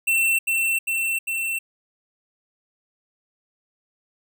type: tone with echo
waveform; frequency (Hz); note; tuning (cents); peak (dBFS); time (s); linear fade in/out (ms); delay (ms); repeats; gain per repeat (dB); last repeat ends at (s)
square; 2695; E7; +38; -18; 0.07-0.39; 10; 400; 3; -2; 1.59
effects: none